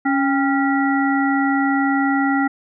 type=harmonic tone with a mistuned harmonic; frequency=277.2 Hz; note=C#4; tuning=in tune; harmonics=1 / 3 / 5 / 7; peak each=-17 / -22 / -24 / -25 dBFS; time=0.05-2.48 s; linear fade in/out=10 ms; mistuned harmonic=3; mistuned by=-73 cents; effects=none